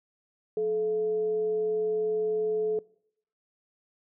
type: tone with frequency modulation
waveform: sine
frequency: 431.4 Hz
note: A4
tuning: 34 cents flat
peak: -25 dBFS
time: 0.57-2.79 s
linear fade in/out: 2 ms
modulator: 250 Hz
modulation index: 0.21
effects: noise-tail reverb RT60 0.7 s tail -23 dB re dry